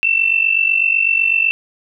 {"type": "tone pair together", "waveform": "sine", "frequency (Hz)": [2653, 2701], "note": ["E7", "E7"], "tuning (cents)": [10, 42], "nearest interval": "unison", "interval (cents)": 32, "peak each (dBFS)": -15, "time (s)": [0.03, 1.51], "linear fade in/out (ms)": 0, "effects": []}